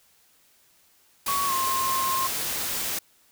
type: noise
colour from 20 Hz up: white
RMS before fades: -29 dBFS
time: 1.26-2.99 s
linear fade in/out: 5 ms
type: tone with pitch glide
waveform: sine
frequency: 1119 to 1061.1 Hz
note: C#6 to C6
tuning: +16 to +24 cents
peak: -24 dBFS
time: 1.28-2.27 s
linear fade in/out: 2 ms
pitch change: -92 cents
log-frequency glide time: 1.46-1.53 s
effects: white hiss -61 dBFS RMS until 3.31 s